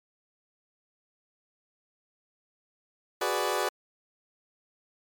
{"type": "chord", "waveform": "20% pulse", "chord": "G# half-diminished seventh", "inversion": "third", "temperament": "equal", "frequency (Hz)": [370, 415.3, 493.9, 587.3], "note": ["F#4", "G#4", "B4", "D5"], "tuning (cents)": [0, 0, 0, 0], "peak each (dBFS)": -27, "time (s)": [3.21, 3.69], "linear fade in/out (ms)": 5, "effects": ["MP3 96 kbps"]}